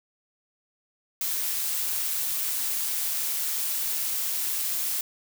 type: noise with amplitude modulation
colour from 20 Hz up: blue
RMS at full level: -27 dBFS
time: 1.21-5.01 s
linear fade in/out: 2 ms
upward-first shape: sine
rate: 156 Hz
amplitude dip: 25%
effects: none